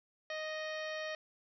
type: harmonic tone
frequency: 622.3 Hz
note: D#5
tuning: in tune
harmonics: 1 / 2 / 3 / 4 / 5 / 6 / 7 / 8 / 9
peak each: -40 / -49 / -43 / -49 / -51 / -53 / -54 / -62 / -55 dBFS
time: 0.3-1.15 s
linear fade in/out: 2 ms
effects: none